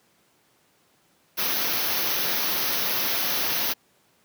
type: band-stop noise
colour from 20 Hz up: white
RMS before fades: -25 dBFS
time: 1.37-3.74 s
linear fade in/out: 20 ms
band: 6200 to 11000 Hz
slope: 96 dB/octave
effects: pink hiss -63 dBFS RMS until 4.24 s + high-pass 150 Hz 12 dB/octave